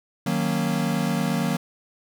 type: chord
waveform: square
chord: D# minor seventh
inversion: none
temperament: equal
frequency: 155.56 / 185 / 233.1 / 277.2 Hz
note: D#3 / F#3 / A#3 / C#4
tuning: 0 / 0 / 0 / 0 cents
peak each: -28 / -27 / -27 / -33 dBFS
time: 0.26-1.57 s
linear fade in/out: 5 ms
effects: none